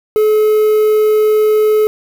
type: tone with quantisation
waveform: triangle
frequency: 428.7 Hz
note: A4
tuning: 45 cents flat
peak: -6 dBFS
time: 0.16-1.87 s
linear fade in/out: 0 ms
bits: 5
effects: none